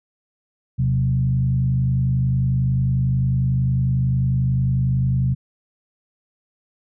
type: tone with frequency modulation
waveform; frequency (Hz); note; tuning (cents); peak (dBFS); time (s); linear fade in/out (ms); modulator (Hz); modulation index
sine; 128; C3; -38; -16; 0.78-5.35; 20; 51.1; 0.7
effects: none